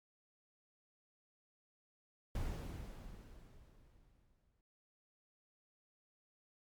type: noise with exponential decay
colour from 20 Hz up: brown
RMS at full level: -38 dBFS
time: 2.35-4.61 s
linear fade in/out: 2 ms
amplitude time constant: 490 ms
effects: MP3 96 kbps